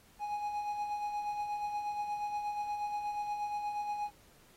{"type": "tone with tremolo", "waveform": "triangle", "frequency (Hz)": 830.6, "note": "G#5", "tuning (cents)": 0, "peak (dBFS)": -30, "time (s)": [0.19, 4.11], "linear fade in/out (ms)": 50, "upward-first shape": "sine", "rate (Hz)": 8.4, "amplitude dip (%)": 45, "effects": ["pink hiss -63 dBFS RMS until 4.56 s", "AAC 48 kbps"]}